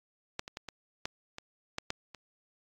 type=clicks; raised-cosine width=0.2 ms; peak=-16 / -25 / -22 / -23 / -16 / -24 / -16 / -15 / -28 dBFS; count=9; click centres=0.394 / 0.479 / 0.571 / 0.687 / 1.055 / 1.384 / 1.784 / 1.904 / 2.147 s; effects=AAC 48 kbps